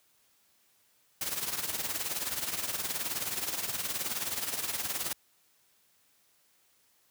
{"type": "noise with tremolo", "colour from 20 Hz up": "white", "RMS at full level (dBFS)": -31, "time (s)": [1.21, 5.13], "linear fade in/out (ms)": 2, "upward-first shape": "triangle", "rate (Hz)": 19, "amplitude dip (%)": 75, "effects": ["white hiss -68 dBFS RMS until 7.1 s", "high-pass 60 Hz 12 dB/octave"]}